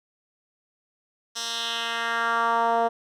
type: tone with band-pass filter sweep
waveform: 10% pulse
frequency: 231.4 Hz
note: A#3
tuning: 13 cents flat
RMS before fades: -25 dBFS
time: 1.35-2.89 s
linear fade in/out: 20 ms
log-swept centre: 5300 to 630 Hz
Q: 2
effects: none